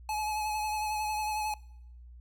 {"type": "tone with vibrato", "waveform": "square", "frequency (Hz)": 852, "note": "G#5", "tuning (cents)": 44, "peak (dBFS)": -31, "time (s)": [0.09, 1.54], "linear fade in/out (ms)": 2, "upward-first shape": "sine", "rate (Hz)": 11, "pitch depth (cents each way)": 23, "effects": ["noise-tail reverb RT60 0.8 s tail -23 dB re dry", "added 60 Hz sine -47 dBFS peak until 2.2 s"]}